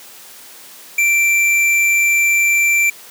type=tone with tanh clipping; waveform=sine; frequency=2349 Hz; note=D7; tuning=in tune; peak=-13 dBFS; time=0.98-2.9 s; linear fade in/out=5 ms; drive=14 dB; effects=white hiss -39 dBFS RMS until 3.1 s + high-pass 200 Hz 12 dB/octave